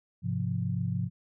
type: chord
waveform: sine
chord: F minor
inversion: first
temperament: equal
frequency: 103.83 / 130.81 / 174.61 Hz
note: Ab2 / C3 / F3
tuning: 0 / 0 / 0 cents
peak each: -32 dBFS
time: 0.22-1.1 s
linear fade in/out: 50 ms
effects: none